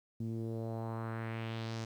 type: tone with low-pass filter sweep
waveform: sawtooth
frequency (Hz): 113.2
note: A2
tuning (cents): +50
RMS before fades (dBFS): -39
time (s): 0.2-1.85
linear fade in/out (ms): 5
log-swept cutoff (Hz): 240 to 6300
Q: 2.1
effects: 11-bit